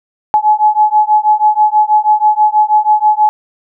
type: beating tone pair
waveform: sine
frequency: 848 / 854.2 Hz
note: G#5 / G#5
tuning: +36 / +48 cents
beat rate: 6.2 Hz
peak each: -10 dBFS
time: 0.34-3.29 s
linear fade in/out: 0 ms
effects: none